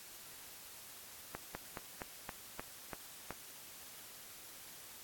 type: slowing click train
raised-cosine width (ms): 0.5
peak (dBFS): -26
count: 8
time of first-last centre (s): 1.35-3.307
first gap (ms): 200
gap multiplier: 1.11
effects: white hiss -53 dBFS RMS until 5.03 s + AAC 64 kbps